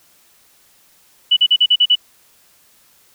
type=tone bursts; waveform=sine; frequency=2960 Hz; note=F#7; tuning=in tune; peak=-8 dBFS; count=7; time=1.31-1.955 s; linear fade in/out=10 ms; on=57 ms; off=41 ms; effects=white hiss -53 dBFS RMS until 3.14 s